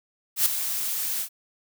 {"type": "noise with ADSR envelope", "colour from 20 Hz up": "blue", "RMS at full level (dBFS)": -18, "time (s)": [0.36, 1.29], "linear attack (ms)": 100, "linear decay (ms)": 5, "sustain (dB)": -10, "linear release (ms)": 83, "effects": []}